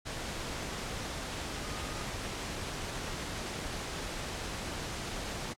sine tone in noise, 1232 Hz, D#6, 17 cents flat, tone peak -48 dBFS, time 1.63-2.05 s, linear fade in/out 20 ms, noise pink, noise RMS -38 dBFS, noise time 0.05-5.54 s, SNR -13 dB, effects low-pass 8000 Hz 12 dB/octave + AAC 64 kbps

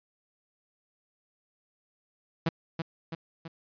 sawtooth tone with echo, 164.2 Hz, E3, 6 cents flat, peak -20 dBFS, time 2.46-2.49 s, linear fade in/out 5 ms, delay 330 ms, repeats 3, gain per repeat -5 dB, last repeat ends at 3.48 s, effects resampled to 11025 Hz

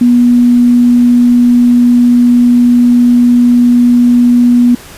sine tone, 242.6 Hz, B3, 31 cents flat, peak -3 dBFS, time 0.01-4.75 s, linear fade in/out 5 ms, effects pink hiss -32 dBFS RMS until 4.97 s + resampled to 32000 Hz

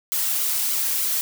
blue noise with flanger, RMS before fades -23 dBFS, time 0.12-1.21 s, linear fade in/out 0 ms, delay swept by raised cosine 1.1 to 3.5 ms, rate 3.3 Hz, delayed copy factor -0.75, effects none

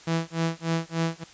sawtooth tone with tremolo, 164.81 Hz, E3, in tune, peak -18 dBFS, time 0.07-1.24 s, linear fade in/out 5 ms, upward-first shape sine, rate 3.4 Hz, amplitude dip 100%, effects white hiss -49 dBFS RMS until 1.33 s + resampled to 16000 Hz

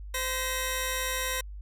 10% pulse tone pair together, 516 / 1896 Hz, C5 / A#6, -24 / +29 cents, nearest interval octave + major seventh, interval 2253 cents, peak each -23 dBFS, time 0.14-1.41 s, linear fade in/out 5 ms, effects added 50 Hz sine -38 dBFS peak until 1.61 s

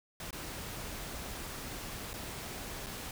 pink noise with dropouts, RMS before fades -42 dBFS, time 0.2-3.11 s, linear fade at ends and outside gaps 2 ms, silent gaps 0.308-0.328 / 2.133-2.138 / 2.863-2.867 s, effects none

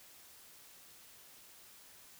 silence, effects white hiss -58 dBFS RMS until 2.19 s

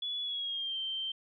sine tone with pitch glide, 3413 to 3130 Hz, G#7 to G7, +47 to -3 cents, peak -33 dBFS, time 0.02-1.12 s, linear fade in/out 5 ms, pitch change -150 cents, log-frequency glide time 0.22-0.78 s, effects none

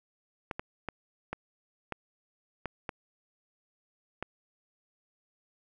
clicks, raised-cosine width 0.5 ms, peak -19 dBFS, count 8, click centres 0.512 / 0.595 / 0.887 / 1.33 / 1.923 / 2.657 / 2.892 / 4.226 s, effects none

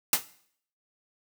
white noise with exponential decay, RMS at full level -18 dBFS, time 0.13-0.25 s, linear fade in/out 2 ms, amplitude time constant 24 ms, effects noise-tail reverb RT60 0.6 s tail -17 dB re dry + high-pass 150 Hz 12 dB/octave

